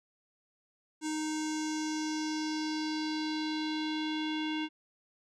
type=tone with low-pass filter sweep; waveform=square; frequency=309.7 Hz; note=D#4; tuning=8 cents flat; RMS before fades=-34 dBFS; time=1.01-4.69 s; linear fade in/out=50 ms; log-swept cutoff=7600 to 3100 Hz; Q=3.5; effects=none